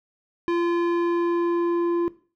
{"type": "tone with low-pass filter sweep", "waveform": "square", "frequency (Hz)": 343.5, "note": "F4", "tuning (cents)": -29, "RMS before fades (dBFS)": -23, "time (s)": [0.48, 2.08], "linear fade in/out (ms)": 0, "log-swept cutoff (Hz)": [2400, 850], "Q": 0.8, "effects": ["noise-tail reverb RT60 0.4 s tail -17 dB re dry"]}